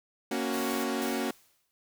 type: chord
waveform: sawtooth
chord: F# major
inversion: first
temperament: equal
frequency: 233.1 / 277.2 / 370 Hz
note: A#3 / C#4 / F#4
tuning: 0 / 0 / 0 cents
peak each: -29 / -29 / -30 dBFS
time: 0.31-1.31 s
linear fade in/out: 5 ms
type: noise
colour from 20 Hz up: white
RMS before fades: -41 dBFS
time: 0.52-0.85 s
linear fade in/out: 20 ms
type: noise with exponential decay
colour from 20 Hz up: white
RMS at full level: -39 dBFS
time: 1.02-1.71 s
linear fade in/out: 0 ms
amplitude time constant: 150 ms
effects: none